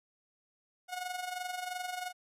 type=tone with amplitude modulation; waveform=sawtooth; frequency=727 Hz; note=F#5; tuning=31 cents flat; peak=-30 dBFS; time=0.88-2.13 s; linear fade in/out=50 ms; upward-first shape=sine; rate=22.9 Hz; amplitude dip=65%; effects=resampled to 32000 Hz